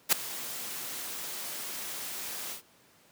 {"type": "noise with ADSR envelope", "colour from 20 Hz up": "white", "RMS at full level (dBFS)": -20, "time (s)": [0.09, 2.62], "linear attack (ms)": 35, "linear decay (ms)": 5, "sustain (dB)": -18, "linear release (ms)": 100, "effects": ["pink hiss -61 dBFS RMS until 3.11 s", "high-pass 150 Hz 12 dB/octave"]}